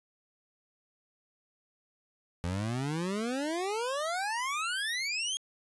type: exponential sweep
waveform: 25% pulse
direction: up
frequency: 84 to 3300 Hz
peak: -27 dBFS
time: 2.44-5.37 s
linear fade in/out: 0 ms
effects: resampled to 24000 Hz